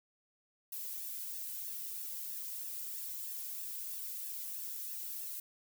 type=noise with flanger; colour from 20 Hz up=violet; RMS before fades=-42 dBFS; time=0.72-5.4 s; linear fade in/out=5 ms; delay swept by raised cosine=1.1 to 2.04 ms; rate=3.1 Hz; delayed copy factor=+0.6; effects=none